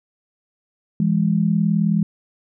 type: tone pair together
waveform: sine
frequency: 167.15 / 206.3 Hz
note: E3 / G#3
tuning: +24 / -11 cents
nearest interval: major third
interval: 365 cents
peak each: -18 dBFS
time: 1-2.03 s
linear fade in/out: 2 ms
effects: none